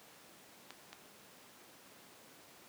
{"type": "clicks", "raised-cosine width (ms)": 0.2, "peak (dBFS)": -29, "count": 2, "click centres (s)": [0.706, 0.93], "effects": ["pink hiss -58 dBFS RMS until 2.68 s", "high-pass 200 Hz 12 dB/octave"]}